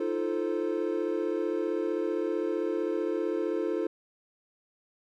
triangle chord, F dominant seventh, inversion third, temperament equal with one note detuned, 311.1 / 346.6 / 440 / 523.3 Hz, Eb4 / F4 / A4 / C5, 0 / -13 / 0 / 0 cents, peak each -32 / -29 / -30 / -34 dBFS, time 0-3.87 s, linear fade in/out 5 ms, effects none

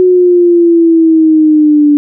sine exponential sweep, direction down, 368.2 to 290.9 Hz, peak -3 dBFS, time 0-1.97 s, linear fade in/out 0 ms, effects none

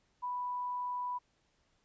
sine tone, 987.8 Hz, B5, in tune, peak -34 dBFS, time 0.22-1.19 s, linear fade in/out 20 ms, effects pink hiss -74 dBFS RMS until 1.84 s + resampled to 16000 Hz

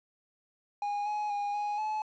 triangle tone with pitch steps, 820 / 839 / 817 / 829 / 859 Hz, G#5 / G#5 / G#5 / G#5 / A5, -22 / +17 / -29 / -3 / -42 cents, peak -28 dBFS, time 0.82-2.02 s, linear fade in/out 2 ms, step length 240 ms, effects resampled to 16000 Hz + 10-bit

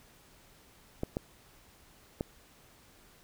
clicks, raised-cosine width 2 ms, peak -18 dBFS, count 3, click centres 1.034 / 1.169 / 2.209 s, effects pink hiss -60 dBFS RMS until 3.23 s

